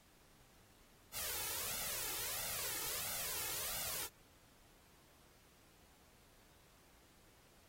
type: noise with flanger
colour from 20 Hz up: white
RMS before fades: -42 dBFS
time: 1.12-4.09 s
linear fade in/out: 50 ms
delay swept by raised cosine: 1.4 to 2.33 ms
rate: 1.5 Hz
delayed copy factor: +0.95
effects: pink hiss -67 dBFS RMS until 7.68 s + AAC 48 kbps